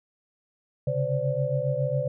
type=tone cluster; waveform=sine; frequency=133.1 / 140.4 / 515 / 579 Hz; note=C3 / C#3 / C5 / D5; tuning=+30 / +22 / -28 / -25 cents; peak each=-29 dBFS; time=0.87-2.08 s; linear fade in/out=5 ms; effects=none